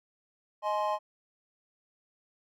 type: chord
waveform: triangle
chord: Ab major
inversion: second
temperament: equal with one note detuned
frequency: 622.3 / 844.6 / 1046.5 Hz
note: Eb5 / Ab5 / C6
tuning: 0 / +29 / 0 cents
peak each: -30 dBFS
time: 0.62-0.99 s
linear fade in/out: 50 ms
effects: none